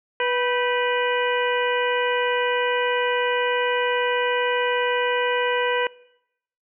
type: harmonic tone with a mistuned harmonic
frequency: 490.8 Hz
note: B4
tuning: 11 cents flat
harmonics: 1 / 2 / 3 / 4 / 5 / 6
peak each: -23 / -26 / -28 / -29 / -30 / -31 dBFS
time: 0.2-5.87 s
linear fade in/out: 2 ms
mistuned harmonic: 3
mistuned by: +79 cents
effects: noise-tail reverb RT60 0.8 s tail -22 dB re dry